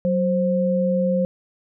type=tone pair together; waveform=sine; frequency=186.32 / 527 Hz; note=F#3 / C5; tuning=+12 / +12 cents; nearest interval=octave + tritone; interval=1800 cents; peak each=-20 dBFS; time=0.05-1.25 s; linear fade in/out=0 ms; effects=none